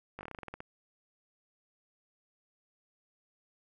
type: slowing click train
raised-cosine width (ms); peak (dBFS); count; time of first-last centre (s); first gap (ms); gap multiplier
0.5; -27; 12; 0.19-0.604; 19; 1.13
effects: 11-bit